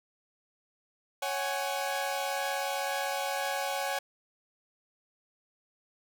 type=chord; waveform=sawtooth; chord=C# suspended fourth; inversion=none; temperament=equal with one note detuned; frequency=554.4 / 751.2 / 830.6 Hz; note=C#5 / F#5 / G#5; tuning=0 / +26 / 0 cents; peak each=-31 dBFS; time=1.22-3.99 s; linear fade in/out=5 ms; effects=none